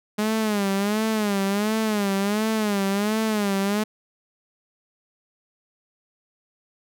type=tone with vibrato; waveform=sawtooth; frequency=207.7 Hz; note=G#3; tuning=in tune; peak=-17 dBFS; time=0.18-3.84 s; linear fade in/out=10 ms; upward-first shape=sine; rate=1.4 Hz; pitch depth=110 cents each way; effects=none